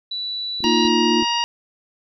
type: tone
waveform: sine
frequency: 3951 Hz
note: B7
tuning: in tune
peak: -24 dBFS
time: 0.11-0.88 s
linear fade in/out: 5 ms
type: clicks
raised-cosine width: 3 ms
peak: -24 dBFS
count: 4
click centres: 0.605 / 0.646 / 0.853 / 1.225 s
type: chord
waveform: sine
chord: Bb suspended fourth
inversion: none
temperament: equal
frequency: 233.1 / 311.1 / 349.2 Hz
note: Bb3 / Eb4 / F4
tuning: 0 / 0 / 0 cents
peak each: -20 / -22 / -20 dBFS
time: 0.62-1.25 s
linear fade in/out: 50 ms
type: harmonic tone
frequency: 945 Hz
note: A#5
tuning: 23 cents sharp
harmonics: 1 / 2 / 3 / 4 / 5 / 6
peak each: -22 / -31 / -22 / -34 / -28 / -33 dBFS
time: 0.64-1.44 s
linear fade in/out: 0 ms
effects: none

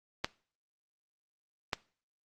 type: clicks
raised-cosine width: 0.2 ms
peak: -12 dBFS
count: 2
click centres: 0.245 / 1.732 s
effects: noise-tail reverb RT60 0.4 s tail -20 dB re dry + Opus 32 kbps

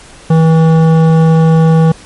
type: tone with hard clipping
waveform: sine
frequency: 161.6 Hz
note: E3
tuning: 34 cents flat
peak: -6 dBFS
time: 0.3-1.92 s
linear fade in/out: 5 ms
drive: 13 dB
effects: pink hiss -36 dBFS RMS until 2.05 s + MP3 48 kbps

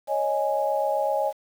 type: chord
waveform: sine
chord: C# suspended second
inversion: none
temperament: equal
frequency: 554.4 / 622.3 / 830.6 Hz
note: C#5 / D#5 / G#5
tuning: 0 / 0 / 0 cents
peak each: -26 dBFS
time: 0.07-1.33 s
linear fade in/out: 50 ms
effects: 8-bit

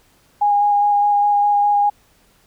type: tone with vibrato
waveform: sine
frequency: 820 Hz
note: G#5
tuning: 22 cents flat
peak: -12 dBFS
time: 0.41-1.9 s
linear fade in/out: 10 ms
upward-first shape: square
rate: 4.9 Hz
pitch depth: 9 cents each way
effects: pink hiss -56 dBFS RMS until 2.46 s

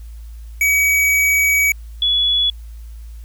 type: tone pair in turn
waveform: square / sine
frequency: 2269 / 3400 Hz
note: C#7 / G#7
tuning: +40 / +40 cents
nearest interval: perfect fifth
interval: 700 cents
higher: second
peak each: -13 dBFS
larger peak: neither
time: 0.61-1.72 / 2.02-2.5 s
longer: first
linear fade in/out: 2 ms
effects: added 56 Hz sine -31 dBFS peak until 3.24 s + white hiss -54 dBFS RMS until 3.24 s

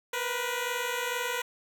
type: tone pair together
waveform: 10% pulse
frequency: 477.8 / 500 Hz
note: A#4 / B4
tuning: +43 / +21 cents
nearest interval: minor second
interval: 78 cents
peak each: -24 dBFS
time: 0.13-1.42 s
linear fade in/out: 5 ms
effects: none

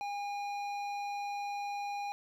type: tone with hard clipping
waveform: sine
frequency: 812 Hz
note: G#5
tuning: 39 cents flat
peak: -37 dBFS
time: 0.01-2.12 s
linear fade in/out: 0 ms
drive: 11 dB
effects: none

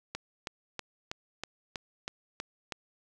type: click train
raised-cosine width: 0.2 ms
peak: -18 dBFS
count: 9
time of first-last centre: 0.15-2.722 s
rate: 3.11 Hz
effects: none

